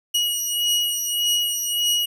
sawtooth beating tone pair, 2901 / 2902.7 Hz, F#7 / F#7, -35 / -34 cents, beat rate 1.7 Hz, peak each -21 / -19 dBFS, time 0.14-2.06 s, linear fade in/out 10 ms, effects none

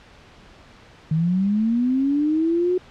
sine linear sweep, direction up, 153.1 to 368.4 Hz, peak -17 dBFS, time 1.11-2.78 s, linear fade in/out 5 ms, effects pink hiss -48 dBFS RMS until 2.9 s + low-pass 4000 Hz 12 dB/octave

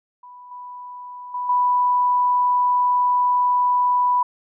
sine tone with level steps, 987.8 Hz, B5, in tune, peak -39 / -33 / -23 / -15 dBFS, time 0.23-4.23 s, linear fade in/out 5 ms, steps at 0.51 / 1.34 / 1.49 s, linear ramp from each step 5 ms, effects none

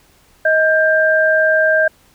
sine tone pair together, 630 / 1587.5 Hz, D#5 / G6, +21 / +21 cents, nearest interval octave + major third, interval 1600 cents, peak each -13 dBFS, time 0.45-1.88 s, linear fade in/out 5 ms, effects pink hiss -52 dBFS RMS until 2.14 s

